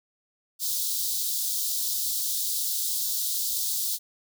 white high-pass noise, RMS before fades -28 dBFS, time 0.59-3.99 s, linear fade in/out 50 ms, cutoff 3600 Hz, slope 48 dB/octave, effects none

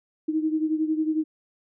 sine beating tone pair, 311.1 / 322.1 Hz, D#4 / E4, 0 / -40 cents, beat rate 11 Hz, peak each -23 / -28 dBFS, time 0.28-1.24 s, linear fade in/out 10 ms, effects none

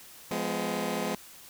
15% pulse chord, F diminished, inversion none, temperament just, 174.61 / 209.5 / 251.4 Hz, F3 / Ab3 / Cb4, 0 / +15 / +31 cents, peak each -29 / -26 / -28 dBFS, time 0.31-1.15 s, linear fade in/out 2 ms, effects white hiss -50 dBFS RMS until 1.49 s

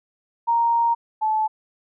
sine tone pair in turn, 932.3 / 867.9 Hz, A#5 / A5, 0 / -24 cents, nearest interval minor second, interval 124 cents, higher first, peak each -16 / -18 dBFS, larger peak first, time 0.47-0.95 / 1.21-1.48 s, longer first, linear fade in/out 20 ms, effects none

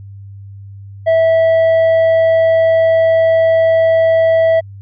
sine tone with tanh clipping, 653 Hz, E5, 17 cents flat, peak -9 dBFS, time 1.06-4.61 s, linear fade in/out 20 ms, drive 5 dB, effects added 99 Hz sine -30 dBFS peak until 4.81 s

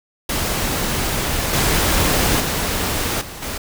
pink noise with level steps, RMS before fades -21 / -17 / -21 / -33 / -26 dBFS, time 0.29-3.58 s, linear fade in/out 5 ms, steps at 1.53 / 2.4 / 3.21 / 3.42 s, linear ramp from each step 5 ms, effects none

